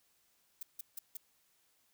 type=noise bursts; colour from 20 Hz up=violet; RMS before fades=-42 dBFS; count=4; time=0.61-1.17 s; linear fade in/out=5 ms; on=20 ms; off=160 ms; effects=white hiss -73 dBFS RMS until 1.93 s